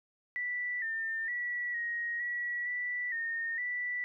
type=tone with pitch steps; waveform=sine; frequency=1967 / 1802 / 1944 / 1882 / 1933 / 1966 / 1837 / 1967 Hz; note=B6 / A6 / B6 / A#6 / B6 / B6 / A#6 / B6; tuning=-7 / +41 / -28 / +16 / -38 / -8 / -26 / -7 cents; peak=-32 dBFS; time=0.36-4.04 s; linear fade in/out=0 ms; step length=460 ms; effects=none